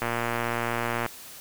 click train, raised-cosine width 0.5 ms, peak -12 dBFS, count 124, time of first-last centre 0.02-1.062 s, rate 118 Hz, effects white hiss -44 dBFS RMS until 1.4 s

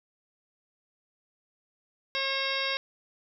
harmonic tone with a mistuned harmonic, 541 Hz, C#5, 42 cents flat, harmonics 1 / 2 / 3 / 4 / 5 / 6 / 7 / 9 / 10, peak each -36 / -37 / -36 / -34 / -36 / -38 / -34 / -39 / -39 dBFS, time 2.15-2.77 s, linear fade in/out 0 ms, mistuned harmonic 9, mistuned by -52 cents, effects none

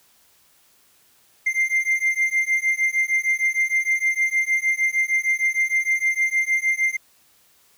triangle beating tone pair, 2093 / 2099.5 Hz, C7 / C7, 0 / +5 cents, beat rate 6.5 Hz, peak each -20 dBFS, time 1.46-6.97 s, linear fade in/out 10 ms, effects white hiss -58 dBFS RMS until 7.77 s

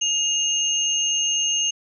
sine tone pair together, 2840 / 6376 Hz, F7 / G8, +28 / +28 cents, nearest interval octave + major second, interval 1400 cents, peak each -22 dBFS, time 0.01-1.71 s, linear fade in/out 10 ms, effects none

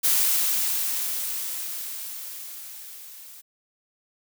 blue noise with level ramp, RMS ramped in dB -20 to -45 dBFS, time 0.03-3.42 s, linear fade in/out 20 ms, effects none

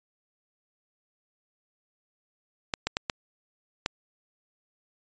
clicks, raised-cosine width 0.2 ms, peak -9 dBFS, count 5, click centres 2.738 / 2.87 / 2.969 / 3.098 / 3.861 s, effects resampled to 16000 Hz

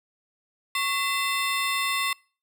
25% pulse ring-modulated tone, 1568 Hz, G6, in tune, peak -17 dBFS, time 0.75-2.13 s, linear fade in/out 2 ms, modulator 464 Hz, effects noise-tail reverb RT60 0.4 s tail -26 dB re dry

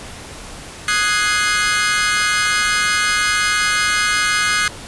sawtooth chord, Ab dominant seventh, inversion second, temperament equal with one note detuned, 1244.5 / 1480 / 1661.2 / 2099 Hz, Eb6 / Gb6 / Ab6 / C7, 0 / 0 / 0 / +5 cents, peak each -17 dBFS, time 0.88-4.68 s, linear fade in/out 2 ms, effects pink hiss -34 dBFS RMS until 4.87 s + resampled to 24000 Hz

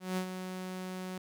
sawtooth tone with ADSR envelope, 185 Hz, F#3, in tune, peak -26 dBFS, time 0-1.18 s, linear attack 170 ms, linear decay 83 ms, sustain -8 dB, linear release 3 ms, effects none

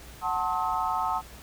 sine chord, F# diminished seventh, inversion none, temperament just, 740 / 888 / 1065.6 / 1278.7 Hz, F#5 / A5 / C6 / Eb6, 0 / +16 / +31 / +47 cents, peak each -31 / -29 / -32 / -31 dBFS, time 0.21-1.22 s, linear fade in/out 50 ms, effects added 60 Hz sine -49 dBFS peak until 1.42 s + pink hiss -48 dBFS RMS until 1.42 s

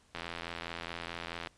click train, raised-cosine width 0.3 ms, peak -22 dBFS, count 113, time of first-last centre 0.15-1.472 s, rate 84.7 Hz, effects pink hiss -66 dBFS RMS until 1.57 s + resampled to 22050 Hz

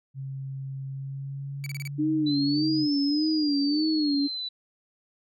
sine tone with pitch glide, 135.1 to 141.98 Hz, C#3 to C#3, -44 to +42 cents, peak -32 dBFS, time 0.14-2.88 s, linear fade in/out 50 ms, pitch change +86 cents, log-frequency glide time 0.87-1.96 s
sawtooth tone bursts, 2283 Hz, D7, 50 cents flat, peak -32 dBFS, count 5, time 1.64-1.875 s, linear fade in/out 0 ms, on 23 ms, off 30 ms
sine tone with vibrato, 297.2 Hz, D4, 21 cents sharp, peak -22 dBFS, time 1.98-4.28 s, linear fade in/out 20 ms, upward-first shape sine, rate 1.7 Hz, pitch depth 100 cents each way
sine exponential two-way sweep, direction up then down, 3951 to 5300 to 3951 Hz, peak -30 dBFS, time 2.26-4.49 s, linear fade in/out 10 ms, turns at 2.93 s
effects none

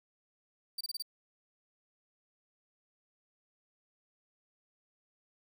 40% pulse tone bursts, 4646 Hz, D8, 20 cents flat, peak -34 dBFS, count 5, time 0.78-1.024 s, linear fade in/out 5 ms, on 28 ms, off 26 ms, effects 11-bit

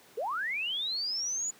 sine linear sweep, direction up, 394.7 to 7020 Hz, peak -30 dBFS, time 0.17-1.51 s, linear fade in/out 10 ms, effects pink hiss -57 dBFS RMS until 1.59 s + high-pass 200 Hz 12 dB/octave

